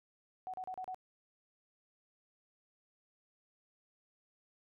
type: tone bursts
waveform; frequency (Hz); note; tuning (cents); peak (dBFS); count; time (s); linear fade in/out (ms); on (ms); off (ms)
sine; 745; F#5; +12; -39; 5; 0.47-0.945; 0; 67; 35
effects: none